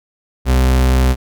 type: tone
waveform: 40% pulse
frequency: 64.1 Hz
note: C2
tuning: 35 cents flat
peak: -9 dBFS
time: 0.45-1.16 s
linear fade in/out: 50 ms
effects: none